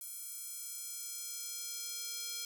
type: tone with high-pass filter sweep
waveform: square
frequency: 466.2 Hz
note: A#4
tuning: in tune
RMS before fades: -43 dBFS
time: 0.01-2.45 s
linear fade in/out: 2 ms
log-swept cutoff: 10000 to 4600 Hz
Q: 1.2
effects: none